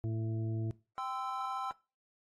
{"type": "harmonic tone", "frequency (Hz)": 111.3, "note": "A2", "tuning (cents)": 20, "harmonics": [1, 2, 3, 4, 6], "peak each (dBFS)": [-33, -46, -41, -54, -53], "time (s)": [0.04, 0.71], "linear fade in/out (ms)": 0}
{"type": "chord", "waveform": "triangle", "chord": "C major", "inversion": "second", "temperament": "equal with one note detuned", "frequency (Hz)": [784, 1030.9, 1318.5], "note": ["G5", "C6", "E6"], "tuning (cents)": [0, -26, 0], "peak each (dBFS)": -38, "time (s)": [0.98, 1.71], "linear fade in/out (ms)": 0}
{"effects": ["noise-tail reverb RT60 0.3 s tail -20 dB re dry", "AAC 32 kbps"]}